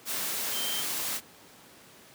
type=tone in noise; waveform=sine; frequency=3136 Hz; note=G7; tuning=in tune; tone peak=-33 dBFS; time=0.51-0.84 s; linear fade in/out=50 ms; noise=white; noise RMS=-32 dBFS; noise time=0.05-1.21 s; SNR=-4 dB; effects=pink hiss -53 dBFS RMS until 2.14 s + high-pass 150 Hz 12 dB/octave